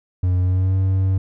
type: tone with pitch glide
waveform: triangle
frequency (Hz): 90.8 to 95.09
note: F#2 to F#2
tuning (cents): -32 to +48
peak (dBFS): -13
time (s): 0.23-1.18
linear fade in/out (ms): 5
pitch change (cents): +80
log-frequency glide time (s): 0.41-0.76
effects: none